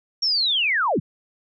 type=linear sweep; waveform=sine; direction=down; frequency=5610 to 92.5 Hz; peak=-18 dBFS; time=0.22-1 s; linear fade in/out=10 ms; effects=none